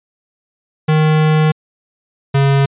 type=tone pair in turn; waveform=square; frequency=155.2 / 138.27 Hz; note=D#3 / C#3; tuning=-4 / -4 cents; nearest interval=major second; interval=200 cents; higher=first; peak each=-10 dBFS; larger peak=neither; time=0.88-1.52 / 2.34-2.66 s; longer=first; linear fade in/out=10 ms; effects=resampled to 8000 Hz